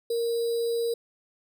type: tone with sample-and-hold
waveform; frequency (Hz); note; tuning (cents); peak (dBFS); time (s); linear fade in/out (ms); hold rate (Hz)
sine; 466.2; A#4; 0; -24; 0.1-0.94; 5; 4410
effects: none